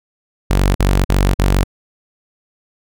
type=tone bursts; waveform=sawtooth; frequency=47.57 Hz; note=F#1; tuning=49 cents sharp; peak=-7 dBFS; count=4; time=0.5-1.638 s; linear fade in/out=10 ms; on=250 ms; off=46 ms; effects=none